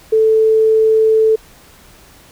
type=tone; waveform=sine; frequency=440 Hz; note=A4; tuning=in tune; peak=-8 dBFS; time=0.12-1.36 s; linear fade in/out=10 ms; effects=pink hiss -44 dBFS RMS until 2.31 s